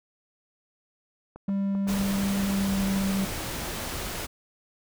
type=clicks; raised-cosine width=1 ms; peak=-28 dBFS; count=10; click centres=1.36 / 1.492 / 1.751 / 1.87 / 1.95 / 2.205 / 2.736 / 3.171 / 3.246 / 3.406 s
type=tone with pitch glide; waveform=triangle; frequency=197.2 to 194.37 Hz; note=G3 to G3; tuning=+11 to -14 cents; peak=-22 dBFS; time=1.48-3.25 s; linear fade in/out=5 ms; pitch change=-25 cents; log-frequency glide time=2.46-2.82 s
type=noise; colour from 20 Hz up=pink; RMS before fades=-33 dBFS; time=1.87-4.27 s; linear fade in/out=20 ms
effects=none